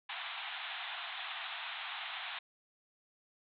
white band-pass noise, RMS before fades -42 dBFS, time 0.09-2.39 s, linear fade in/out 5 ms, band 680 to 3800 Hz, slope 96 dB/octave, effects MP3 96 kbps

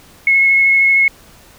sine tone with vibrato, 2178 Hz, C#7, 31 cents flat, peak -8 dBFS, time 0.27-1.08 s, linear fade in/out 2 ms, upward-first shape triangle, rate 13 Hz, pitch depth 13 cents each way, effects pink hiss -44 dBFS RMS until 1.58 s

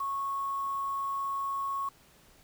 sine tone with quantisation, 1101 Hz, C#6, 12 cents flat, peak -30 dBFS, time 0-1.89 s, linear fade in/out 5 ms, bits 8, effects pink hiss -60 dBFS RMS until 2.43 s

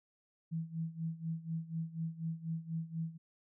sine tone with tremolo, 163.3 Hz, E3, 16 cents flat, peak -33 dBFS, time 0.51-3.18 s, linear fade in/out 20 ms, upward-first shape sine, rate 4.1 Hz, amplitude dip 85%, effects none

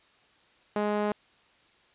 sawtooth tone with band-pass filter, 208.6 Hz, G#3, 8 cents sharp, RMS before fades -28 dBFS, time 0.76-1.12 s, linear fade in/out 2 ms, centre 650 Hz, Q 0.82, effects white hiss -62 dBFS RMS until 1.94 s + resampled to 8000 Hz

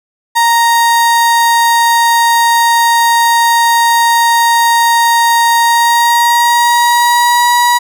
35% pulse tone with pitch glide, 932.3 to 965.7 Hz, A#5 to B5, 0 to -39 cents, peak -5 dBFS, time 0.35-7.79 s, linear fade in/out 20 ms, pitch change +61 cents, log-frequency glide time 5.59-7.53 s, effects none

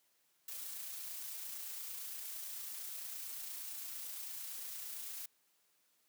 blue noise with amplitude modulation, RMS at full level -44 dBFS, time 0.48-5.26 s, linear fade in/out 5 ms, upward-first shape sine, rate 28.8 Hz, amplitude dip 25%, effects white hiss -75 dBFS RMS until 6.08 s + high-pass 150 Hz 12 dB/octave

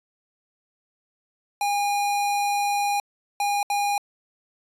square tone bursts at uneven times, 814 Hz, G#5, 35 cents flat, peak -22 dBFS, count 3, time 1.61-3 / 3.4-3.63 / 3.7-3.98 s, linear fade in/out 2 ms, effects resampled to 32000 Hz

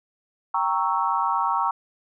sine chord, G diminished seventh, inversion none, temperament equal, 784 / 932.3 / 1108.7 / 1318.5 Hz, G5 / Bb5 / Db6 / Fb6, 0 / 0 / 0 / 0 cents, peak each -28 / -24 / -25 / -28 dBFS, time 0.54-1.71 s, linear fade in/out 5 ms, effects none

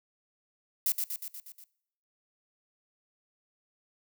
violet noise with echo, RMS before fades -27 dBFS, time 0.86-0.92 s, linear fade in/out 2 ms, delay 120 ms, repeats 6, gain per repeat -4 dB, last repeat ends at 1.64 s, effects noise-tail reverb RT60 0.7 s tail -21 dB re dry

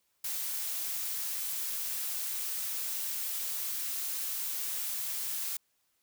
blue noise, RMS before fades -35 dBFS, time 0.24-5.57 s, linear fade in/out 5 ms, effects white hiss -75 dBFS RMS until 6.02 s

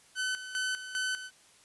sawtooth tone with tremolo, 1515 Hz, F#6, 40 cents sharp, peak -26 dBFS, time 0.15-1.31 s, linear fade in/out 50 ms, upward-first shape square, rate 2.5 Hz, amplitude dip 70%, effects white hiss -60 dBFS RMS until 1.64 s + resampled to 24000 Hz

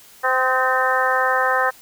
harmonic tone with a mistuned harmonic, 258.8 Hz, C4, 19 cents flat, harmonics 2 / 3 / 4 / 5 / 6 / 7, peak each -23 / -23 / -23 / -23 / -23 / -23 dBFS, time 0.23-1.71 s, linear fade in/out 20 ms, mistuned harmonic 5, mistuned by -29 cents, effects white hiss -47 dBFS RMS until 1.81 s

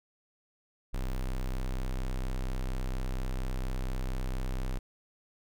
square tone, 32.14 Hz, C1, 30 cents flat, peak -31 dBFS, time 0.93-4.79 s, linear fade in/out 10 ms, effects none

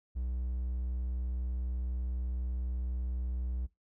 triangle tone, 62 Hz, B1, 7 cents sharp, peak -30 dBFS, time 0.15-3.67 s, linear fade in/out 20 ms, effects noise-tail reverb RT60 0.2 s tail -22 dB re dry

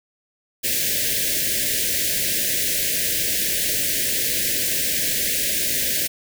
white band-stop noise, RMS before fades -22 dBFS, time 0.63-6.08 s, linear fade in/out 20 ms, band 640 to 1600 Hz, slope 96 dB/octave, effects none

